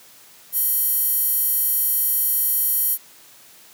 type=tone with high-pass filter; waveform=square; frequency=625 Hz; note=D#5; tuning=8 cents sharp; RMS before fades=-20 dBFS; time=0.52-2.98 s; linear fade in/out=50 ms; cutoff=12000 Hz; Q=3.7; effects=white hiss -48 dBFS RMS until 3.73 s + high-pass 100 Hz 12 dB/octave